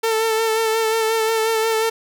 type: tone with vibrato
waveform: sawtooth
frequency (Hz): 445.6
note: A4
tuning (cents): +22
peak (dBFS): -13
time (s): 0.03-1.9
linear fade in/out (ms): 10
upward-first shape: sine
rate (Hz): 5.6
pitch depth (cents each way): 28
effects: none

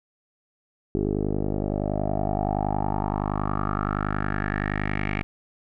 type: tone with low-pass filter sweep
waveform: 10% pulse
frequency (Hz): 50.7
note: G#1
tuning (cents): -41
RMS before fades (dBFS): -26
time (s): 0.95-5.23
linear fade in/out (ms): 0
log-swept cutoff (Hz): 400 to 2300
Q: 5.2
effects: none

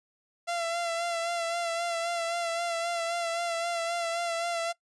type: tone with vibrato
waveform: sawtooth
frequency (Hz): 679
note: F5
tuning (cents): -49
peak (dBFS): -25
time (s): 0.47-4.73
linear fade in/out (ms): 20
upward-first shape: sine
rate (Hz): 3.8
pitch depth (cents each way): 33
effects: noise-tail reverb RT60 0.1 s tail -20 dB re dry + resampled to 22050 Hz

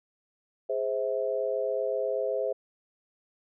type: chord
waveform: sine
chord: Ab augmented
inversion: none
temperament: equal with one note detuned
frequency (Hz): 415.3 / 523.3 / 648.3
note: Ab4 / C5 / E5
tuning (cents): 0 / 0 / -29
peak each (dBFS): -32 / -29 / -32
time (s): 0.69-2.53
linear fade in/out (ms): 10
effects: none

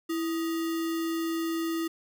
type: tone with sample-and-hold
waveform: sine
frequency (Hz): 329.6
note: E4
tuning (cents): 0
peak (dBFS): -27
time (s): 0.09-1.88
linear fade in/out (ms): 10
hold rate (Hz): 1575
effects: none

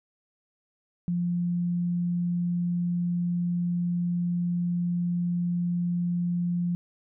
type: tone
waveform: sine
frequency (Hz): 174.7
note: F3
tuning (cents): +1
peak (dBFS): -24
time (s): 1.08-6.75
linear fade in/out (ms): 0
effects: none

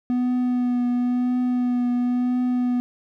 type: tone with vibrato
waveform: triangle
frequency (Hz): 246.9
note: B3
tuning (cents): 0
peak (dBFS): -17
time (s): 0.1-2.8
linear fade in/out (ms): 0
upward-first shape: triangle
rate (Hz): 0.97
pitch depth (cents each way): 21
effects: none

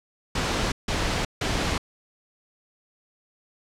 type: noise bursts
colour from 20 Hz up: pink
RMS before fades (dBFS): -25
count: 3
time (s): 0.35-1.78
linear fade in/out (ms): 5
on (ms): 370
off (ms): 160
effects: low-pass 6000 Hz 12 dB/octave

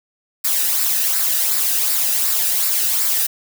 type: noise with flanger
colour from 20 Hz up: blue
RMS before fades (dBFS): -18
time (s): 0.44-3.27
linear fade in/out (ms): 10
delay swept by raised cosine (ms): 0.31 to 0.94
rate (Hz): 2.7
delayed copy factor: -0.5
effects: none

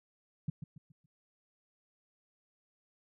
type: tone with echo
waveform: sine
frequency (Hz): 151.3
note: D#3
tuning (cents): -48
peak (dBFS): -29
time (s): 0.48-0.5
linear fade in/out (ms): 5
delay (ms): 140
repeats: 4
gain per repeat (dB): -9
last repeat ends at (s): 1.06
effects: none

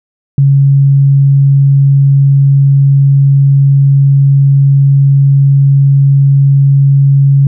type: tone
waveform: sine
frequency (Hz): 138.59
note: C#3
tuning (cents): 0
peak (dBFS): -3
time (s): 0.38-7.47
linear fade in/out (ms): 2
effects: none

